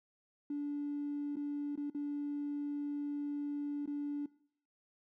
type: tone with dropouts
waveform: triangle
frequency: 289.6 Hz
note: D4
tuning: 24 cents flat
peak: -31 dBFS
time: 0.5-4.26 s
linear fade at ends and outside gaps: 5 ms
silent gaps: 1.358-1.367 / 1.757-1.775 / 1.9-1.947 / 3.859-3.875 s
effects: noise-tail reverb RT60 0.6 s tail -23 dB re dry + tanh soft clip ceiling -33 dBFS